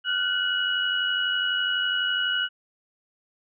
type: tone cluster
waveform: sine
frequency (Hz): 1418 / 1510 / 2920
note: F6 / F#6 / F#7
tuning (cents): +26 / +35 / -24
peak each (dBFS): -30 / -27 / -25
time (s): 0.04-2.49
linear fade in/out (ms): 50
effects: none